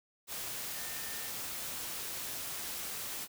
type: tone in noise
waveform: sine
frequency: 1810 Hz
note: A6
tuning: 48 cents sharp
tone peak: -50 dBFS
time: 0.73-1.33 s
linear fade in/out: 50 ms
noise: white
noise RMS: -40 dBFS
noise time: 0.27-3.28 s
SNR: -13 dB
effects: none